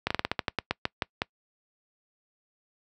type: slowing click train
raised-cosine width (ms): 0.3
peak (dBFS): -9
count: 13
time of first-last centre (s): 0.07-1.219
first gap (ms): 35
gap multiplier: 1.17
effects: noise-tail reverb RT60 0.1 s tail -25 dB re dry + high-pass 60 Hz 12 dB/octave